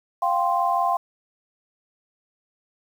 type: chord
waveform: sine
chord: F suspended second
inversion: none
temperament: equal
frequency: 698.5 / 784 / 1046.5 Hz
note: F5 / G5 / C6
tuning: 0 / 0 / 0 cents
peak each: -23 / -24 / -23 dBFS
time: 0.22-0.97 s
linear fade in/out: 5 ms
effects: 8-bit